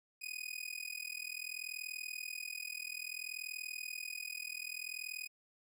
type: tone with amplitude modulation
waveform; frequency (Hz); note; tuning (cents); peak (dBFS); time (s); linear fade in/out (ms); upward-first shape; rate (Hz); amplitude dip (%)
sawtooth; 2489; D#7; 0; -34; 0.21-5.28; 20; sine; 40.6; 95
effects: none